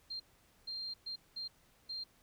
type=tone bursts at uneven times; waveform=sine; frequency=4186 Hz; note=C8; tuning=in tune; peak=-39 dBFS; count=5; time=0.1-0.2 / 0.67-0.94 / 1.06-1.16 / 1.36-1.48 / 1.89-2.04 s; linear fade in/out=10 ms; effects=pink hiss -68 dBFS RMS until 2.22 s